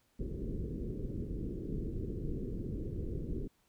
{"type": "low-pass noise", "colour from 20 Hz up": "pink", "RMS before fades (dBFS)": -38, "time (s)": [0.19, 3.48], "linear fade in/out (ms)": 10, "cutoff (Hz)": 440, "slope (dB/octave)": 48, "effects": ["pink hiss -73 dBFS RMS until 3.68 s"]}